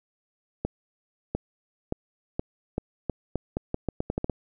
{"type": "accelerating click train", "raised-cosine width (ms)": 2, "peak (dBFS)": -13, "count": 15, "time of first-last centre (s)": [0.65, 4.297], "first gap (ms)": 700, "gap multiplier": 0.82, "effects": []}